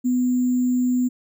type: tone with sample-and-hold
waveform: sine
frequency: 250 Hz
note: B3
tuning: 21 cents sharp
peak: -17 dBFS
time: 0.04-1.09 s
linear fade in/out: 20 ms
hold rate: 7350 Hz
effects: none